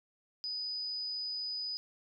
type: tone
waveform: sine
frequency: 4978 Hz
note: D#8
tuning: in tune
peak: -35 dBFS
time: 0.44-1.77 s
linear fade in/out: 0 ms
effects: none